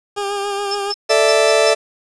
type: tone with vibrato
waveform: 20% pulse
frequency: 402.6 Hz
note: G4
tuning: 46 cents sharp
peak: -15 dBFS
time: 0.16-0.93 s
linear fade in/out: 20 ms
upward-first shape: sine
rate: 7.1 Hz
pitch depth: 29 cents each way
type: tone bursts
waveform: sine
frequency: 5274 Hz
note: E8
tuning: in tune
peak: -20 dBFS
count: 6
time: 0.71-1.706 s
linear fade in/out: 5 ms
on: 41 ms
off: 150 ms
type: chord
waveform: 40% pulse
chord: A suspended fourth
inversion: none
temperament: just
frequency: 440 / 586.7 / 660 Hz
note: A4 / D5 / E5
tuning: 0 / -2 / +2 cents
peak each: -15 dBFS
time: 1.09-1.75 s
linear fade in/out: 20 ms
effects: resampled to 22050 Hz + 7-bit